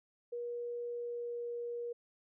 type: tone with pitch glide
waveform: sine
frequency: 478.6 to 475.8 Hz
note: A#4 to A#4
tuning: +46 to +35 cents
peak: -37 dBFS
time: 0.32-1.93 s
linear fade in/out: 10 ms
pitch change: -11 cents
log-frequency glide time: 0.87-1.48 s
effects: none